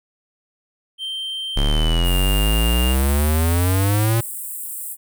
triangle tone with pitch glide, 3136 to 2810 Hz, G7 to F7, 0 to +10 cents, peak -23 dBFS, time 0.98-2.96 s, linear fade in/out 50 ms, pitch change -190 cents, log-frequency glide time 1.66-2.15 s
square exponential sweep, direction up, 34.65 to 116.54 Hz, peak -16 dBFS, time 1.56-4.21 s, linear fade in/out 10 ms
pink high-pass noise, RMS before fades -30 dBFS, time 2.03-4.97 s, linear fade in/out 50 ms, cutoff 7900 Hz, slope 96 dB/octave
effects none

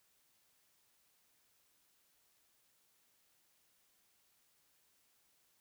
silence, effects white hiss -74 dBFS RMS until 5.6 s

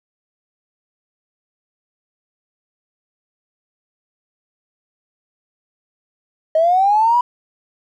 triangle linear sweep, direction up, 623 to 987.8 Hz, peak -7 dBFS, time 6.55-7.21 s, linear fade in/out 5 ms, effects tanh soft clip ceiling -9 dBFS

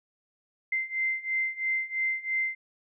sine beating tone pair, 2079 / 2082 Hz, C7 / C7, -12 / -9 cents, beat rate 3 Hz, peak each -31 / -29 dBFS, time 0.72-2.55 s, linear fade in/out 5 ms, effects none

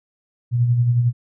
sine tone with tremolo, 120.6 Hz, B2, 41 cents flat, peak -12 dBFS, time 0.51-1.13 s, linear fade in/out 50 ms, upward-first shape sine, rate 11 Hz, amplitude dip 45%, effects none

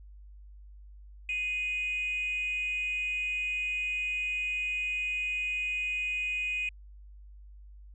sine tone with frequency modulation, 2485 Hz, D#7, 3 cents flat, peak -28 dBFS, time 1.29-6.69 s, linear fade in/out 2 ms, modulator 397 Hz, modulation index 0.31, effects tanh soft clip ceiling -25 dBFS + added 50 Hz sine -47 dBFS peak until 7.94 s

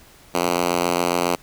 5% pulse tone with high-pass filter, 87.31 Hz, F2, in tune, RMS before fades -21 dBFS, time 0.34-1.36 s, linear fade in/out 10 ms, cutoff 220 Hz, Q 0.74, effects pink hiss -49 dBFS RMS until 1.42 s

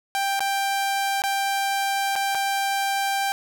sawtooth tone with dropouts, 788 Hz, G5, 9 cents sharp, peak -18 dBFS, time 0.15-3.32 s, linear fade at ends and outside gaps 0 ms, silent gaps 0.394-0.405 / 1.22-1.238 / 2.155-2.161 / 2.348-2.352 s, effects none

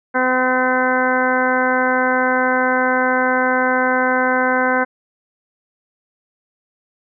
harmonic tone, 255.4 Hz, C4, 42 cents flat, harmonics 1 / 2 / 3 / 4 / 5 / 6 / 7 / 8, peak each -22 / -20 / -22 / -22 / -27 / -19 / -29 / -28 dBFS, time 0.14-4.85 s, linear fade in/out 20 ms, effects none

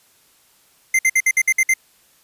square tone bursts, 2083 Hz, C7, 8 cents flat, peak -13 dBFS, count 8, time 0.94-1.739 s, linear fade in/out 5 ms, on 50 ms, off 57 ms, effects white hiss -56 dBFS RMS until 2.23 s + resampled to 32000 Hz

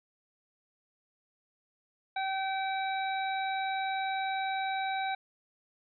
harmonic tone, 770 Hz, G5, 31 cents flat, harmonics 1 / 2 / 3 / 5, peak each -31 / -39 / -39 / -42 dBFS, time 2.16-5.15 s, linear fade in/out 5 ms, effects none

